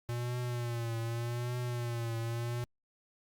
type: tone with vibrato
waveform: square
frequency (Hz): 118.9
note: A#2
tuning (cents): +35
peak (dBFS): -34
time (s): 0.09-2.64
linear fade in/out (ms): 0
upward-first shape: triangle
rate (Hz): 0.84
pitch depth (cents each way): 70
effects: Opus 48 kbps